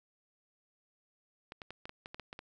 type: clicks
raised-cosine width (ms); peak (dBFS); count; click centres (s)
0.3; -28; 10; 1.521 / 1.618 / 1.706 / 1.855 / 1.894 / 2.059 / 2.145 / 2.197 / 2.329 / 2.391
effects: none